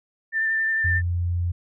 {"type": "tone with vibrato", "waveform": "sine", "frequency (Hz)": 1785, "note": "A6", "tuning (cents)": 24, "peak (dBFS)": -20, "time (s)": [0.32, 1.02], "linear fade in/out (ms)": 50, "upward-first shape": "triangle", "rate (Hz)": 11, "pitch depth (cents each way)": 17}
{"type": "tone", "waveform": "sine", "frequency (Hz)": 87.31, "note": "F2", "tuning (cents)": 0, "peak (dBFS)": -21, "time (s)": [0.84, 1.52], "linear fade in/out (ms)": 10}
{"effects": []}